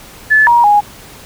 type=tone with pitch steps; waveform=sine; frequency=1733 / 949 / 826 Hz; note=A6 / A#5 / G#5; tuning=-27 / +31 / -10 cents; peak=-5 dBFS; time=0.3-0.81 s; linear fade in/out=20 ms; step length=170 ms; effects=pink hiss -36 dBFS RMS until 1.25 s